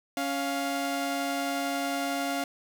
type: tone pair together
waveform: sawtooth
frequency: 277.8 / 700 Hz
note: C#4 / F5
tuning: +4 / +4 cents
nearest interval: octave + major third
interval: 1600 cents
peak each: -27 dBFS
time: 0.17-2.44 s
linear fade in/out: 2 ms
effects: none